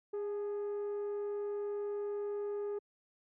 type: tone with frequency modulation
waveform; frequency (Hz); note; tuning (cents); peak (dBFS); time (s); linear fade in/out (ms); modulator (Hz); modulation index
sine; 410; G#4; -22; -32; 0.13-2.79; 10; 441; 0.21
effects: tanh soft clip ceiling -34 dBFS + high-pass 100 Hz 12 dB/octave